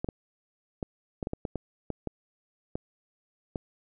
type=clicks; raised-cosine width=2 ms; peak=-18 dBFS; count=12; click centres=0.045 / 0.088 / 0.828 / 1.228 / 1.271 / 1.334 / 1.452 / 1.557 / 1.903 / 2.073 / 2.755 / 3.558 s; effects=none